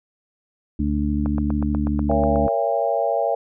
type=harmonic tone; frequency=73.42 Hz; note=D2; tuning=in tune; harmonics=1 / 2 / 3 / 4; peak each=-23 / -29 / -23 / -25 dBFS; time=0.79-2.47 s; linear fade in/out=5 ms
type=click train; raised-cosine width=1 ms; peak=-15 dBFS; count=11; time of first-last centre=1.26-2.481 s; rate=8.19 Hz
type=chord; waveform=sine; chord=A# diminished seventh; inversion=none; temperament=just; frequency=466.2 / 559.4 / 671.3 / 805.5 Hz; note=A#4 / C#5 / E5 / G5; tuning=0 / +16 / +31 / +47 cents; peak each=-26 / -23 / -22 / -25 dBFS; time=2.09-3.35 s; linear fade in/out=5 ms
effects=none